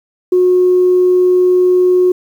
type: tone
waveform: sine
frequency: 363.6 Hz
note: F#4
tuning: 30 cents flat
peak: -6 dBFS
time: 0.32-2.12 s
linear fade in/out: 5 ms
effects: tanh soft clip ceiling -2 dBFS + 7-bit